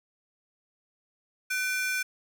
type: ring-modulated tone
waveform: 45% pulse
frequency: 1946 Hz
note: B6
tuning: 26 cents flat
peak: -24 dBFS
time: 1.5-2.03 s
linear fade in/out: 10 ms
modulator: 434 Hz
effects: none